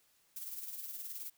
violet noise with tremolo, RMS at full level -42 dBFS, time 0.36-1.3 s, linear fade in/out 5 ms, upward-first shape sine, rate 19 Hz, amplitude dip 50%, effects white hiss -71 dBFS RMS until 1.37 s

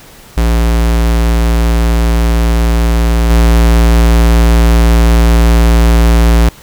square tone with level steps, 57.4 Hz, A#1, 26 cents flat, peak -8 / -5 dBFS, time 0.37-6.49 s, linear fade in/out 5 ms, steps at 3.3 s, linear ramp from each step 5 ms, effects pink hiss -37 dBFS RMS until 6.62 s

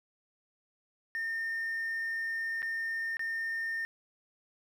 triangle tone with dropouts, 1818 Hz, A#6, 44 cents flat, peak -29 dBFS, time 1.15-3.85 s, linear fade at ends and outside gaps 0 ms, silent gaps 2.62-2.628 / 3.169-3.194 s, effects tanh soft clip ceiling -27 dBFS + 11-bit

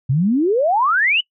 sine exponential sweep, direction up, 123.47 to 3043 Hz, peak -13 dBFS, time 0.09-1.21 s, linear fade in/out 10 ms, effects noise-tail reverb RT60 0.1 s tail -23 dB re dry

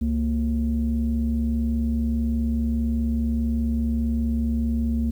sine tone pair together, 68.38 / 230 Hz, C#2 / A#3, -23 / -23 cents, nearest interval octave + major sixth, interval 2100 cents, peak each -22 dBFS, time 0.01-5.11 s, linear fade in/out 10 ms, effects tanh soft clip ceiling -15 dBFS + 9-bit

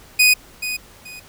sawtooth tone with echo, 2489 Hz, D#7, in tune, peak -7 dBFS, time 0.19-0.34 s, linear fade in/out 10 ms, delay 430 ms, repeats 2, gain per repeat -12 dB, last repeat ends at 1.2 s, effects pink hiss -46 dBFS RMS until 1.28 s

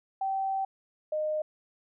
sine tone pair in turn, 774 / 614.3 Hz, G5 / D#5, -22 / -22 cents, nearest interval major third, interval 400 cents, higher first, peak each -27 / -27 dBFS, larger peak neither, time 0.21-0.65 / 1.12-1.42 s, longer first, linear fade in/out 5 ms, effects none

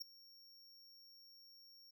square tone with ADSR envelope, 5520 Hz, F8, 21 cents flat, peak -40 dBFS, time 0-1.91 s, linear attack 18 ms, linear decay 6 ms, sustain -20 dB, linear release 8 ms, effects none

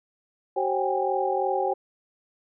sine tone cluster, 380.8 / 535 / 774 / 817 Hz, F#4 / C5 / G5 / G#5, +50 / +38 / -22 / -29 cents, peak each -28 dBFS, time 0.56-1.74 s, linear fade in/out 10 ms, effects none

